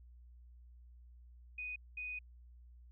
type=tone bursts at uneven times; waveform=sine; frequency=2489 Hz; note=D#7; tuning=in tune; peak=-40 dBFS; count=2; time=1.58-1.76 / 1.97-2.19 s; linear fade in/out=5 ms; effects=added 60 Hz sine -55 dBFS peak until 2.91 s